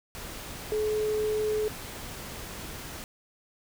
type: tone in noise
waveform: sine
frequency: 427.8 Hz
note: A4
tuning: 49 cents flat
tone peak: -25 dBFS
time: 0.72-1.68 s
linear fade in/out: 0 ms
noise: pink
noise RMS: -40 dBFS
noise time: 0.15-3.04 s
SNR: +12 dB
effects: none